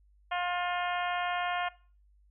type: harmonic tone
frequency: 354.7 Hz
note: F4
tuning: 27 cents sharp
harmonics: 2 / 3 / 4 / 5 / 6 / 7 / 8 / 9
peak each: -32 / -36 / -38 / -40 / -42 / -43 / -44 / -45 dBFS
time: 0.31-1.69 s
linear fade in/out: 10 ms
effects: noise-tail reverb RT60 0.4 s tail -20 dB re dry + added 50 Hz sine -60 dBFS peak until 2.3 s